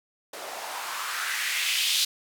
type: noise with band-pass filter sweep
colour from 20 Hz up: blue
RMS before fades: -29 dBFS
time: 0.33-2.05 s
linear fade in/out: 5 ms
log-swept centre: 540 to 3800 Hz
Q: 2.4
effects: none